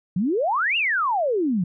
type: exponential two-way sweep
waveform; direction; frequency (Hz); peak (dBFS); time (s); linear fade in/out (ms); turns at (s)
sine; up then down; 165.2 to 2887 to 165.2; -19; 0.16-1.64; 5; 0.77
effects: none